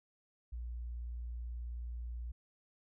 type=tone; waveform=sine; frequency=59.3 Hz; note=A#1; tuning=30 cents sharp; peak=-39 dBFS; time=0.52-2.32 s; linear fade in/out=10 ms; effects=none